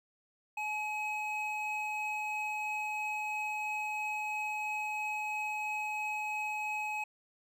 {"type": "tone pair together", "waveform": "triangle", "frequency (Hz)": [850, 2547], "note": ["G#5", "D#7"], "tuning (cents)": [40, 40], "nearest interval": "octave + perfect fifth", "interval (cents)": 1900, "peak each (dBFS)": [-35, -34], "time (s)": [0.57, 7.04], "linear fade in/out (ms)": 5, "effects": []}